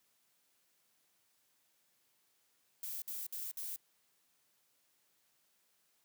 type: noise bursts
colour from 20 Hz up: violet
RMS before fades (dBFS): -42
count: 4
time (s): 2.83-3.761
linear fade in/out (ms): 2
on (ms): 190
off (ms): 57
effects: white hiss -75 dBFS RMS until 6.04 s + high-pass 100 Hz 12 dB/octave